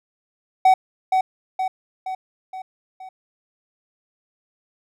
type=tone with echo; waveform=triangle; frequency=753 Hz; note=F#5; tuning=30 cents sharp; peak=-8 dBFS; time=0.65-0.74 s; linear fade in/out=5 ms; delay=470 ms; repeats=5; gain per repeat=-5 dB; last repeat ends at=3.09 s; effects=none